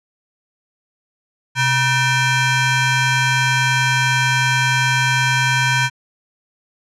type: ring-modulated tone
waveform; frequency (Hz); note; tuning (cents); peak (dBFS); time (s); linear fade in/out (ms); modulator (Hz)
20% pulse; 830.6; G#5; 0; -6; 1.55-5.9; 50; 702
effects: low-pass 7000 Hz 12 dB/octave